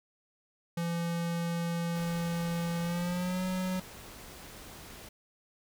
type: tone with pitch glide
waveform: square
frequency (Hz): 169.7 to 185.06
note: F3 to F#3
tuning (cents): -49 to +1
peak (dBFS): -31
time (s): 0.77-3.8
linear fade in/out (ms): 5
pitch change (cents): +150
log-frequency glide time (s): 2.81-3.43
type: noise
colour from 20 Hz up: pink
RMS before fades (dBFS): -48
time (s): 1.95-5.09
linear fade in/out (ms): 5
effects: none